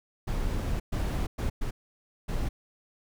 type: noise bursts at uneven times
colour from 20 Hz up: brown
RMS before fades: -29 dBFS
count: 5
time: 0.27-0.8 / 0.92-1.27 / 1.38-1.5 / 1.61-1.71 / 2.28-2.49 s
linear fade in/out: 10 ms
effects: none